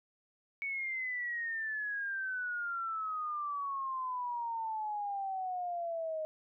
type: exponential sweep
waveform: sine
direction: down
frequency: 2238 to 621 Hz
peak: -34 dBFS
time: 0.62-6.25 s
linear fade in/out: 0 ms
effects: none